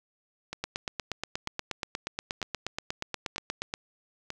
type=two click trains; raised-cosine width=0.2 ms; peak=-14 / -18 dBFS; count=27 / 5; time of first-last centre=0.64-3.739 / 0.53-4.304 s; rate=8.39 / 1.06 Hz; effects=none